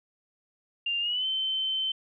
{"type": "tone with pitch glide", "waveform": "sine", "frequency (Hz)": [2794, 3082], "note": ["F7", "G7"], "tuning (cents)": [0, -30], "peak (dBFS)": -26, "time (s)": [0.86, 1.92], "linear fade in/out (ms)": 5, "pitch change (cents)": 170, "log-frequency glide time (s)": [1, 1.26], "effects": []}